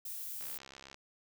violet noise, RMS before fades -42 dBFS, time 0.05-0.58 s, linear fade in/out 5 ms
click train, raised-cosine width 0.2 ms, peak -32 dBFS, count 37, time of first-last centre 0.41-0.944 s, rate 67.4 Hz
effects none

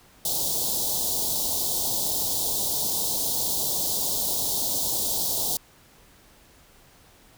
white band-stop noise, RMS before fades -26 dBFS, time 0.25-5.57 s, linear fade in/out 2 ms, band 930 to 3500 Hz, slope 48 dB/octave, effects pink hiss -55 dBFS RMS until 7.37 s

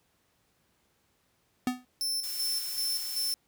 square tone with exponential decay, 250.8 Hz, B3, 27 cents sharp, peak -23 dBFS, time 1.67-1.85 s, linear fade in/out 1 ms, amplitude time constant 39 ms
sawtooth tone with tremolo, 5330 Hz, E8, 18 cents sharp, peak -26 dBFS, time 2.01-3.34 s, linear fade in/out 0 ms, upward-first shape square, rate 2.6 Hz, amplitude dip 55%
blue noise, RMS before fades -39 dBFS, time 2.23-3.34 s, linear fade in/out 10 ms
effects pink hiss -71 dBFS RMS until 3.47 s + high-pass 60 Hz 12 dB/octave

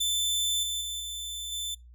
sawtooth tone with level steps, 3532 Hz, A7, 6 cents sharp, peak -22 / -26 / -29 / -31 / -28 dBFS, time 0-1.75 s, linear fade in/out 10 ms, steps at 0.63 / 0.81 / 1 / 1.52 s, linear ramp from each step 2 ms, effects noise-tail reverb RT60 0.2 s tail -23 dB re dry + added 60 Hz sine -48 dBFS peak until 1.94 s

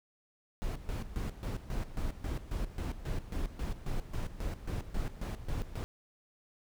brown noise with tremolo, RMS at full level -34 dBFS, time 0.62-5.84 s, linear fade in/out 0 ms, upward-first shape square, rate 3.7 Hz, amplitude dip 75%, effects none

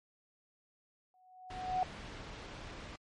sine tone with exponential growth, 740 Hz, F#5, in tune, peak -27 dBFS, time 1.14-1.83 s, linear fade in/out 1 ms, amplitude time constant 150 ms
pink noise, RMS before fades -46 dBFS, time 1.5-2.96 s, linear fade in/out 5 ms
effects low-pass 4000 Hz 12 dB/octave + MP3 48 kbps

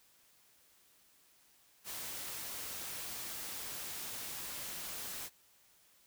white noise, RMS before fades -43 dBFS, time 1.84-5.3 s, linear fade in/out 50 ms, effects white hiss -67 dBFS RMS until 6.06 s

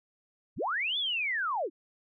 sine linear two-way sweep, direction up then down, 33.03 to 3533 to 267 Hz, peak -28 dBFS, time 0.56-1.7 s, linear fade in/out 50 ms, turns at 0.98 s, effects none

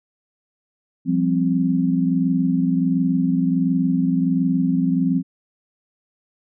sine chord, F suspended second, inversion none, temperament equal, 174.61 / 196 / 261.6 Hz, F3 / G3 / C4, 0 / 0 / 0 cents, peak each -20 / -24 / -19 dBFS, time 1.05-5.23 s, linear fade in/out 50 ms, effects none

